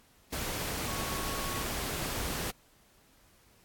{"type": "tone in noise", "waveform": "sine", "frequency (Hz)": 1108.7, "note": "C#6", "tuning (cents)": 0, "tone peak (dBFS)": -40, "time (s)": [0.87, 1.63], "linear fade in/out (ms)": 10, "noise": "pink", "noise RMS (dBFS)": -35, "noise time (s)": [0.32, 2.51], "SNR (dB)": -8, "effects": ["pink hiss -63 dBFS RMS until 3.64 s", "AAC 64 kbps"]}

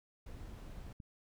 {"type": "noise", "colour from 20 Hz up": "brown", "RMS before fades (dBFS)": -48, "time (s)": [0.26, 0.93], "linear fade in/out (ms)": 5}
{"type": "click", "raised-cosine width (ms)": 5, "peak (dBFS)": -36, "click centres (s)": 1.002}
{"effects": []}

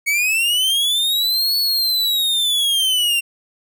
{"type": "linear two-way sweep", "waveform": "45% pulse", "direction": "up then down", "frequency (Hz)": [2217, 4435, 2740], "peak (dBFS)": -15, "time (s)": [0.06, 3.21], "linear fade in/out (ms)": 20, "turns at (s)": 1.57, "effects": []}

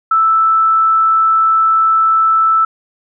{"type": "tone", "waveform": "sine", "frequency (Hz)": 1318.5, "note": "E6", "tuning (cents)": 0, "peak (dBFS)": -8, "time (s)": [0.11, 2.65], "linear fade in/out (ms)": 5, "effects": []}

